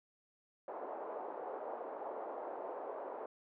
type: band-pass noise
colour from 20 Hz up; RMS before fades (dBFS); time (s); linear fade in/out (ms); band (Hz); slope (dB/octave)
white; -44; 0.68-3.26; 2; 390 to 840; 24
effects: none